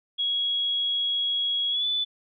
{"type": "tone with pitch glide", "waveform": "sine", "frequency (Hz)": [3322, 3485], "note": ["G#7", "A7"], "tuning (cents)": [0, -17], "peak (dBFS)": -23, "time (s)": [0.18, 2.05], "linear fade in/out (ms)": 20, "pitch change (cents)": 83, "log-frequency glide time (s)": [1.7, 1.86], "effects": []}